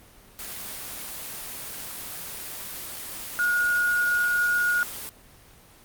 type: tone in noise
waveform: sine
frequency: 1441 Hz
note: F#6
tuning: 46 cents flat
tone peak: -20 dBFS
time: 3.39-4.83 s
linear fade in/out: 0 ms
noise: white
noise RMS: -36 dBFS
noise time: 0.39-5.09 s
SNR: +13 dB
effects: pink hiss -52 dBFS RMS until 5.84 s + Opus 24 kbps